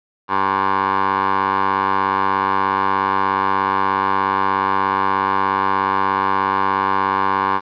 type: tone with band-pass filter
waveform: 15% pulse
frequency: 96.8 Hz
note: G2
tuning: 21 cents flat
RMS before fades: -18 dBFS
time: 0.28-7.61 s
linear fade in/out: 50 ms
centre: 1100 Hz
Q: 4
effects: resampled to 11025 Hz + 8-bit